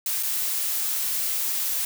blue noise with dropouts, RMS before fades -26 dBFS, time 0.06-1.85 s, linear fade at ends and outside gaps 2 ms, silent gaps 0.228-0.232 s, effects none

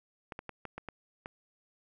clicks, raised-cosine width 0.5 ms, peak -25 dBFS, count 7, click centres 0.322 / 0.391 / 0.493 / 0.653 / 0.78 / 0.887 / 1.259 s, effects none

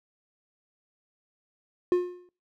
triangle tone with exponential decay, 357.4 Hz, F4, 40 cents sharp, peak -15 dBFS, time 1.92-2.29 s, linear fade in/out 1 ms, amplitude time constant 80 ms, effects noise-tail reverb RT60 0.3 s tail -21 dB re dry

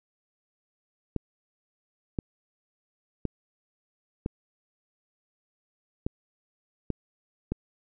clicks, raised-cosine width 3 ms, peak -15 dBFS, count 7, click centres 1.163 / 2.188 / 3.253 / 4.261 / 6.065 / 6.903 / 7.52 s, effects none

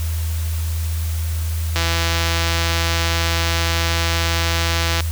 click train, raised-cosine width 0.2 ms, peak -3 dBFS, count 543, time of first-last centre 1.76-5.006 s, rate 167 Hz, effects added 81 Hz sine -19 dBFS peak until 5.11 s + white hiss -34 dBFS RMS until 5.11 s

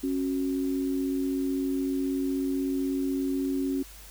sine tone pair together, 274 / 370.2 Hz, C#4 / F#4, -20 / +1 cents, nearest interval perfect fourth, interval 521 cents, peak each -26 / -33 dBFS, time 0.03-3.83 s, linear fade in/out 10 ms, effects added 50 Hz sine -48 dBFS peak until 4.1 s + white hiss -49 dBFS RMS until 4.1 s

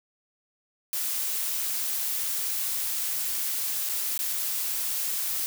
blue noise with dropouts, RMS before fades -29 dBFS, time 0.93-5.46 s, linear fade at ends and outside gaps 0 ms, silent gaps 3.89-3.895 / 4.177-4.191 s, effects none

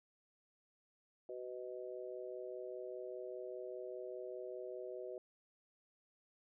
harmonic tone, 125 Hz, B2, 21 cents sharp, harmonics 3 / 4 / 5, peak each -47 / -48 / -49 dBFS, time 1.29-5.18 s, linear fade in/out 2 ms, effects none

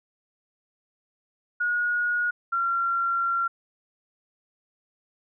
sine tone pair in turn, 1446 / 1372.6 Hz, F#6 / F6, -40 / -30 cents, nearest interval minor second, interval 90 cents, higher first, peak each -22 dBFS, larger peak neither, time 1.6-2.31 / 2.52-3.48 s, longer second, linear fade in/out 10 ms, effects none

